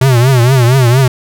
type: tone with vibrato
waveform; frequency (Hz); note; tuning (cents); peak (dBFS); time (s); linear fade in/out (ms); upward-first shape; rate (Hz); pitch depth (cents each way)
square; 126.2; B2; +38; -6; 0.01-1.08; 5; triangle; 4.3; 160
effects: none